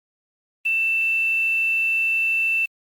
sine tone with quantisation, 2667 Hz, E7, 20 cents sharp, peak -18 dBFS, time 0.65-2.66 s, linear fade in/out 10 ms, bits 7, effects Opus 32 kbps

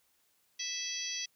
harmonic tone with a mistuned harmonic, 659.3 Hz, E5, in tune, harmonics 3 / 4 / 5 / 6 / 7 / 8 / 9, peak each -46 / -44 / -42 / -48 / -42 / -45 / -39 dBFS, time 0.59-1.26 s, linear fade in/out 10 ms, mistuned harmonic 4, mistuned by -19 cents, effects white hiss -72 dBFS RMS until 1.35 s

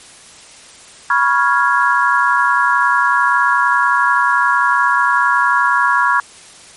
sine chord, C# dominant seventh, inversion third, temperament equal with one note detuned, 977.5 / 1108.7 / 1396.9 / 1661.2 Hz, B5 / C#6 / E#6 / G#6, -18 / 0 / 0 / 0 cents, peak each -16 dBFS, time 1.1-6.2 s, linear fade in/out 2 ms, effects white hiss -40 dBFS RMS until 6.76 s + MP3 48 kbps

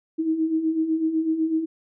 sine beating tone pair, 313.6 / 321.6 Hz, D#4 / E4, +14 / -43 cents, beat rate 8 Hz, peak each -28 / -21 dBFS, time 0.18-1.66 s, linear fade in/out 20 ms, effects none

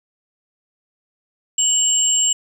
sine tone pair together, 2954 / 7465 Hz, F#7 / A#8, -3 / +1 cents, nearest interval octave + major third, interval 1604 cents, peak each -21 / -15 dBFS, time 1.58-2.33 s, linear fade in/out 5 ms, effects 7-bit

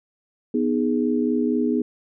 sine chord, G# minor, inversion first, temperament equal, 246.9 / 311.1 / 415.3 Hz, B3 / D#4 / G#4, 0 / 0 / 0 cents, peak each -21 / -24 / -25 dBFS, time 0.54-1.82 s, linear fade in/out 5 ms, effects none

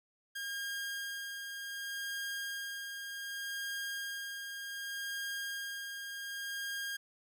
sawtooth tone with tremolo, 1617 Hz, G#6, 47 cents flat, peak -33 dBFS, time 0.35-6.97 s, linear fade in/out 10 ms, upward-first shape sine, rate 0.66 Hz, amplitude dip 40%, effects none

